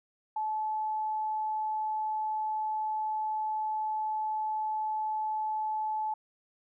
sine tone, 864 Hz, A5, 32 cents flat, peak -29 dBFS, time 0.36-6.14 s, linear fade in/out 5 ms, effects none

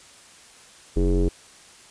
square tone with low-pass filter, 45.67 Hz, F#1, 22 cents flat, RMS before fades -20 dBFS, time 0.96-1.29 s, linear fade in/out 10 ms, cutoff 380 Hz, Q 7.1, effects white hiss -49 dBFS RMS until 1.9 s + resampled to 22050 Hz

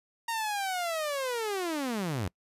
sawtooth linear sweep, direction down, 932.3 to 81.6 Hz, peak -26 dBFS, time 0.28-2.28 s, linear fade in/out 5 ms, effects noise-tail reverb RT60 0.1 s tail -26 dB re dry + resampled to 32000 Hz

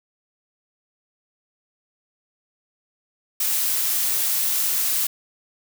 blue noise, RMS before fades -22 dBFS, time 3.4-5.07 s, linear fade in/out 5 ms, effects none

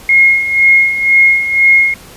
sine tone with tremolo, 2152 Hz, C7, 48 cents sharp, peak -3 dBFS, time 0.09-1.94 s, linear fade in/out 2 ms, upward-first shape sine, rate 2 Hz, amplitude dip 70%, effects pink hiss -36 dBFS RMS until 2.16 s + resampled to 32000 Hz

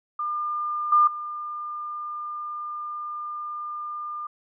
sine tone with level steps, 1203 Hz, D6, 41 cents sharp, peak -25 / -14 / -30 dBFS, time 0.19-4.27 s, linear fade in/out 5 ms, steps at 0.92 / 1.07 s, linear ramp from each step 5 ms, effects none

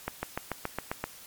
accelerating click train, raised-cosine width 0.5 ms, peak -15 dBFS, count 8, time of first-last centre 0.08-1.04 s, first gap 150 ms, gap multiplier 0.97, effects white hiss -49 dBFS RMS until 1.26 s + MP3 96 kbps

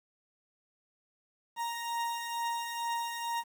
40% pulse beating tone pair, 932.3 / 934.5 Hz, A#5 / A#5, 0 / +4 cents, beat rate 2.2 Hz, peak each -39 / -33 dBFS, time 1.56-3.44 s, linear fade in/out 50 ms, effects 10-bit

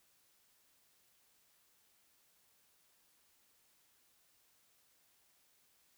silence, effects white hiss -72 dBFS RMS until 5.97 s

